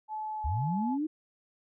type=tone with pitch glide; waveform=sine; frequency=862 to 855.6 Hz; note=A5 to A5; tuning=-36 to -49 cents; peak=-33 dBFS; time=0.08-0.98 s; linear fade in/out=50 ms; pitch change=-13 cents; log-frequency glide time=0.32-0.48 s
type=linear sweep; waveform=sine; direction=up; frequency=60.6 to 320 Hz; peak=-28 dBFS; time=0.44-1.07 s; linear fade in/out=10 ms
effects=none